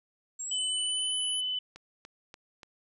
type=linear sweep; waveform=sine; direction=up; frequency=7459 to 10610 Hz; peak=-34 dBFS; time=0.39-1.41 s; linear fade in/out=10 ms
type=tone with vibrato; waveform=sine; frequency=3000 Hz; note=F#7; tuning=23 cents sharp; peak=-29 dBFS; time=0.51-1.59 s; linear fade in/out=5 ms; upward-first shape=triangle; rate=2.3 Hz; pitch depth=9 cents each way
type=click train; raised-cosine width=0.2 ms; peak=-29 dBFS; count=4; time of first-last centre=1.76-2.632 s; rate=3.44 Hz
effects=none